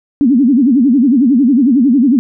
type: tone with vibrato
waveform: sine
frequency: 258.4 Hz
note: C4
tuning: 21 cents flat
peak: -6 dBFS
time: 0.21-2.19 s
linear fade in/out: 0 ms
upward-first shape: sine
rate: 11 Hz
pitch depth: 230 cents each way
effects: none